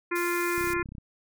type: harmonic tone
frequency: 348.1 Hz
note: F4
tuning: 6 cents flat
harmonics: 1 / 3 / 4 / 5 / 6 / 7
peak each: -28 / -33 / -34 / -35 / -36 / -36 dBFS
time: 0.11-0.83 s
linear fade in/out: 10 ms
type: high-pass noise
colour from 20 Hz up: pink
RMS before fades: -39 dBFS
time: 0.15-0.74 s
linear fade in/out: 10 ms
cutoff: 6400 Hz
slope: 12 dB/octave
type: click train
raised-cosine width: 5 ms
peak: -29 dBFS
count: 14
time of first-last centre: 0.58-0.982 s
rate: 32.3 Hz
effects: none